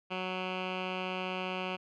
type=tone with low-pass filter; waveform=10% pulse; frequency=185 Hz; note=F#3; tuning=in tune; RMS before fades=-36 dBFS; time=0.1-1.77 s; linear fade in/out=20 ms; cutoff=2700 Hz; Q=3; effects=none